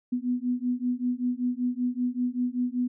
sine beating tone pair, 244.9 / 250.1 Hz, B3 / B3, -14 / +22 cents, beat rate 5.2 Hz, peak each -28 dBFS, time 0.12-2.88 s, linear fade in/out 10 ms, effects none

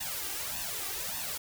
white noise with flanger, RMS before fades -36 dBFS, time 0-1.38 s, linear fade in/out 10 ms, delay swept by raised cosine 1.1 to 2.6 ms, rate 1.7 Hz, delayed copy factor +0.85, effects none

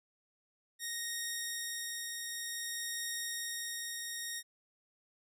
10% pulse tone with tremolo, 1864.7 Hz, A#6, in tune, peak -27 dBFS, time 0.79-4.43 s, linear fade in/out 50 ms, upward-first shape triangle, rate 0.54 Hz, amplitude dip 30%, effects none

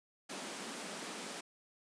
pink high-pass noise, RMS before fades -44 dBFS, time 0.29-1.41 s, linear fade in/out 10 ms, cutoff 180 Hz, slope 48 dB/octave, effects resampled to 22050 Hz

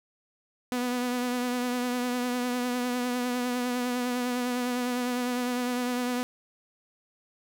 sawtooth tone with vibrato, 246.9 Hz, B3, in tune, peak -23 dBFS, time 0.72-6.23 s, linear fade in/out 0 ms, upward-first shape triangle, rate 9.9 Hz, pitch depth 32 cents each way, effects none

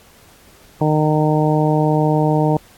harmonic tone, 153.2 Hz, D#3, 27 cents flat, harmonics 1 / 2 / 3 / 4 / 5 / 6, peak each -16 / -19 / -21 / -22 / -23 / -24 dBFS, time 0.81-2.57 s, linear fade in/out 2 ms, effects pink hiss -48 dBFS RMS until 2.77 s + AAC 64 kbps

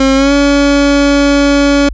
30% pulse tone with pitch glide, 268.4 to 283.4 Hz, C4 to C#4, +44 to +38 cents, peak -4 dBFS, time 0-1.89 s, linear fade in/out 5 ms, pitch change +94 cents, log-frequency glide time 0.15-0.33 s, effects added 50 Hz sine -20 dBFS peak until 1.93 s + resampled to 16000 Hz

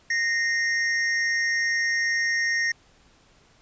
square tone pair together, 1854.7 / 2077 Hz, A#6 / C7, -9 / -13 cents, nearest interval major second, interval 196 cents, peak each -23 / -31 dBFS, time 0.1-2.72 s, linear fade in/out 5 ms, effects pink hiss -58 dBFS RMS until 3.61 s + resampled to 16000 Hz

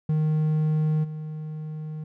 triangle tone with level steps, 154.8 Hz, D#3, 9 cents flat, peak -18 / -29 dBFS, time 0.09-2.04 s, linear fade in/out 5 ms, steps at 1.03 s, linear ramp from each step 20 ms, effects none

